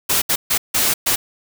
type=noise bursts at uneven times; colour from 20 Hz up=white; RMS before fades=-17 dBFS; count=5; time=0.09-0.22 / 0.29-0.36 / 0.5-0.58 / 0.74-0.94 / 1.06-1.16 s; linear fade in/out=10 ms; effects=none